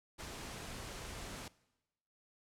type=noise with ADSR envelope; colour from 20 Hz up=pink; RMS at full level=-44 dBFS; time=0.18-1.48 s; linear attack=25 ms; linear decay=10 ms; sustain=-2 dB; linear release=3 ms; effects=noise-tail reverb RT60 1.0 s tail -21 dB re dry + low-pass 10000 Hz 12 dB/octave